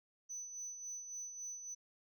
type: tone with tremolo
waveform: sine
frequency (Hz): 6000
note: F#8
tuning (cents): +23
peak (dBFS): -39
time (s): 0.29-1.75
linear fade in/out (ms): 20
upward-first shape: sine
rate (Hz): 3.6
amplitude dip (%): 60
effects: tanh soft clip ceiling -41 dBFS